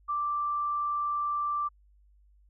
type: tone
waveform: sine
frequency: 1174.7 Hz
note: D6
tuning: in tune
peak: -27 dBFS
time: 0.08-1.69 s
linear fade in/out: 20 ms
effects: added 50 Hz sine -58 dBFS peak until 2.49 s